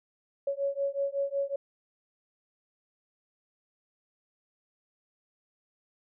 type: beating tone pair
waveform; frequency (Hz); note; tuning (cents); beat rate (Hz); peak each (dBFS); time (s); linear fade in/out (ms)
sine; 554.4 / 559.8; C#5 / C#5; 0 / +17; 5.4; -31; 0.47-1.56; 5
effects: none